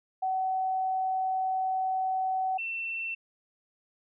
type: tone pair in turn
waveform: sine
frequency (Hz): 755 / 2691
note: F#5 / E7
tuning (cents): +35 / +35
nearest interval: octave + minor seventh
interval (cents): 2200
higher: second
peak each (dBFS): -26 / -31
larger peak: first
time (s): 0.22-2.58 / 2.58-3.15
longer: first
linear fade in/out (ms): 10
effects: none